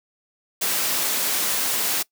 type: noise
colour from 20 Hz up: white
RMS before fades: -23 dBFS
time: 0.61-2.03 s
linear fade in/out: 10 ms
effects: noise-tail reverb RT60 0.1 s tail -22 dB re dry + high-pass 200 Hz 12 dB/octave